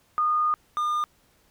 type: tone pair in turn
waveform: sine / triangle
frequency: 1225 / 1211.6 Hz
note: D#6 / D#6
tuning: -27 / -46 cents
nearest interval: unison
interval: 19 cents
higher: first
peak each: -20 / -21 dBFS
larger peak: first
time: 0.18-0.54 / 0.77-1.04 s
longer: first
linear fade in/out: 0 ms
effects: pink hiss -63 dBFS RMS until 1.5 s